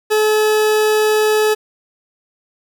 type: tone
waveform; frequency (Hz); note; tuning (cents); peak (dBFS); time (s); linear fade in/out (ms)
40% pulse; 428.8; A4; -45; -11; 0.1-1.55; 20
effects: 8-bit